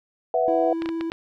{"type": "chord", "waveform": "sine", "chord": "B suspended fourth", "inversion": "none", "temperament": "equal with one note detuned", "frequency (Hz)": [493.9, 659.3, 742.6], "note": ["B4", "E5", "F#5"], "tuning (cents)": [0, 0, 6], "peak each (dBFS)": [-23, -22, -24], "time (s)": [0.34, 0.73], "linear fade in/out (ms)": 2}
{"type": "tone with vibrato", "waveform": "triangle", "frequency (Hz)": 329.6, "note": "E4", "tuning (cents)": 0, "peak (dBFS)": -23, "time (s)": [0.48, 1.1], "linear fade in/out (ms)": 0, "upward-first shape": "sine", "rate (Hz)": 17, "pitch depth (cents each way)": 8}
{"type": "clicks", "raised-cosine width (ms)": 0.3, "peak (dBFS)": -16, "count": 5, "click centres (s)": [0.821, 0.859, 0.89, 1.01, 1.119]}
{"effects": []}